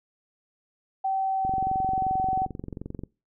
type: tone with pitch glide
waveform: sine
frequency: 770 to 759 Hz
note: G5 to F#5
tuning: -31 to +44 cents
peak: -23 dBFS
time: 1.04-2.46 s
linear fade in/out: 10 ms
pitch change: -25 cents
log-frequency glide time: 1.15-2.25 s
type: click train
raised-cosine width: 3 ms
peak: -22 dBFS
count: 37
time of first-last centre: 1.45-3.036 s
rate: 22.7 Hz
effects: noise-tail reverb RT60 0.3 s tail -24 dB re dry